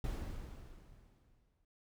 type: noise with exponential decay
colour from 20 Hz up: brown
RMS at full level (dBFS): -37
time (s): 0.04-1.65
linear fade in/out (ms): 2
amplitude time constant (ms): 350
effects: none